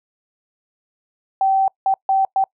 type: tone bursts at uneven times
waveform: sine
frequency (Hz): 773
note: G5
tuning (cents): -24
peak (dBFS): -13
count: 4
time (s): 1.41-1.68 / 1.86-1.94 / 2.09-2.25 / 2.36-2.44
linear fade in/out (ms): 2
effects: noise-tail reverb RT60 0.1 s tail -26 dB re dry